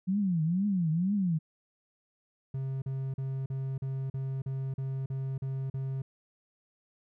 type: tone with vibrato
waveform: sine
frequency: 179.7 Hz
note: F3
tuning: 50 cents sharp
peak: -25 dBFS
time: 0.07-1.39 s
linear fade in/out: 20 ms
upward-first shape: triangle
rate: 2.1 Hz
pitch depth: 280 cents each way
type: tone bursts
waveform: triangle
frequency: 133.8 Hz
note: C3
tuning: 39 cents sharp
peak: -29 dBFS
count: 11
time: 2.54-6.02 s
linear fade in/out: 5 ms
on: 280 ms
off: 40 ms
effects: none